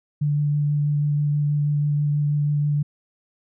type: tone with vibrato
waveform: sine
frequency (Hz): 146.83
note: D3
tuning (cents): 0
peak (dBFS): -18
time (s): 0.21-2.83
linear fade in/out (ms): 10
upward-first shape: sine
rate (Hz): 6.2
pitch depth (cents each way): 11
effects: none